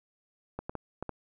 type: clicks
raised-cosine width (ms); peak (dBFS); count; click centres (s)
1; -21; 5; 0.59 / 0.695 / 0.753 / 1.026 / 1.093
effects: none